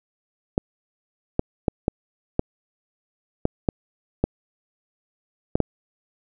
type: clicks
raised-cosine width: 2 ms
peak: -5 dBFS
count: 10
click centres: 0.579 / 1.394 / 1.682 / 1.881 / 2.394 / 3.454 / 3.688 / 4.24 / 5.555 / 5.603 s
effects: none